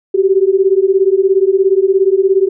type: beating tone pair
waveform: sine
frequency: 376.8 / 393.8 Hz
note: F#4 / G4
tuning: +32 / +8 cents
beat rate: 17 Hz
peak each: -11 dBFS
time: 0.14-2.49 s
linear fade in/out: 10 ms
effects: none